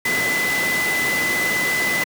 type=tone in noise; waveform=sine; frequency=2011 Hz; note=B6; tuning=31 cents sharp; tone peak=-19 dBFS; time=0.05-2.04 s; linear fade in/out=5 ms; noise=pink; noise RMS=-24 dBFS; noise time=0.05-2.04 s; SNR=+2 dB; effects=high-pass 200 Hz 12 dB/octave